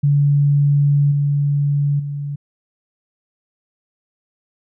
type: tone with level steps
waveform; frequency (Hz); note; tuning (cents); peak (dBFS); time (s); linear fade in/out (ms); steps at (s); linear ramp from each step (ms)
sine; 143.4; D3; -41; -11 / -14 / -22; 0.03-2.36; 10; 1.11 / 1.99; 10
effects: none